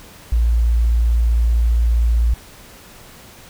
sine tone, 57.7 Hz, A#1, 17 cents flat, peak -12 dBFS, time 0.32-2.34 s, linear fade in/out 5 ms, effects pink hiss -42 dBFS RMS until 3.49 s

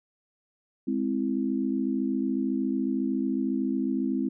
sine chord, Ab augmented, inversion none, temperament equal, 207.7 / 261.6 / 329.6 Hz, Ab3 / C4 / E4, 0 / 0 / 0 cents, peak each -30 / -27 / -31 dBFS, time 0.87-4.29 s, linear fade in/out 10 ms, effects none

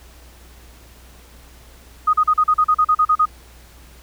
sine tone bursts, 1244.5 Hz, D#6, in tune, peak -11 dBFS, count 12, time 2.07-3.256 s, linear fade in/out 10 ms, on 64 ms, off 38 ms, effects added 60 Hz sine -44 dBFS peak until 4.02 s + pink hiss -48 dBFS RMS until 4.02 s

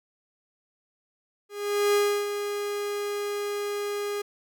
45% pulse tone with ADSR envelope, 410 Hz, G#4, 22 cents flat, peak -19 dBFS, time 1.49-4.22 s, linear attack 450 ms, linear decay 320 ms, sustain -9 dB, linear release 8 ms, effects none

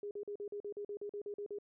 sine tone bursts, 410 Hz, G#4, 22 cents flat, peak -39 dBFS, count 13, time 0.03-1.586 s, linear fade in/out 2 ms, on 80 ms, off 43 ms, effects none

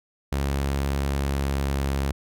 sawtooth tone with pitch glide, 69.3 to 68.74 Hz, C#2 to C#2, 0 to -14 cents, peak -19 dBFS, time 0.32-2.12 s, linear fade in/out 5 ms, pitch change -14 cents, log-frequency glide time 1.31-1.81 s, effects none

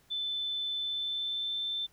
sine tone with pitch glide, 3520 to 3549 Hz, A7 to A7, 0 to +14 cents, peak -31 dBFS, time 0.1-1.87 s, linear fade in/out 20 ms, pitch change +14 cents, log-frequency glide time 0.78-1.63 s, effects pink hiss -65 dBFS RMS until 1.92 s

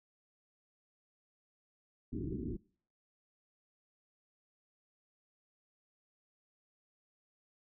white low-pass noise, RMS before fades -39 dBFS, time 2.12-2.57 s, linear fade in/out 10 ms, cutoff 390 Hz, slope 96 dB/octave, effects noise-tail reverb RT60 0.5 s tail -24 dB re dry

